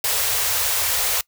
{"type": "band-stop noise", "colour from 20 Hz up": "white", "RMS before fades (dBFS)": -21, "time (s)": [0.04, 1.21], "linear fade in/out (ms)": 2, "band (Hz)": [120, 420], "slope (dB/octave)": 96, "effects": ["noise-tail reverb RT60 0.1 s tail -23 dB re dry"]}